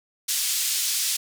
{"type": "band-pass noise", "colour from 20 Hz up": "white", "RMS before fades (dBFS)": -25, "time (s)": [0.28, 1.17], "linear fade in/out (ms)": 10, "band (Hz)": [3400, 9600], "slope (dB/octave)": 12, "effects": []}